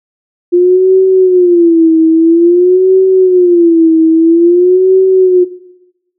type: tone with vibrato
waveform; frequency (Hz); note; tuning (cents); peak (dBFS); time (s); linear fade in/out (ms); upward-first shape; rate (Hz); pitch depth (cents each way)
sine; 349.2; F4; 0; -3; 0.52-5.45; 20; sine; 0.5; 140
effects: noise-tail reverb RT60 0.9 s tail -17 dB re dry